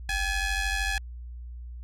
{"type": "ring-modulated tone", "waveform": "sawtooth", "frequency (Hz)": 830.6, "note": "G#5", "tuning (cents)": 0, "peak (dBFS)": -19, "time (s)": [0.09, 0.98], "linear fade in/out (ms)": 2, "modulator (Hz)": 877, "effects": ["added 60 Hz sine -37 dBFS peak until 1.83 s", "low-pass 10000 Hz 12 dB/octave"]}